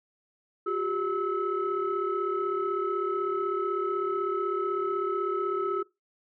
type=tone cluster; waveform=sine; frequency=361.7 / 397.7 / 1299 Hz; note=F#4 / G4 / E6; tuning=-39 / +25 / -26 cents; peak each=-30 dBFS; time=0.66-5.83 s; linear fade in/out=10 ms; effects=noise-tail reverb RT60 0.2 s tail -20 dB re dry + tanh soft clip ceiling -19 dBFS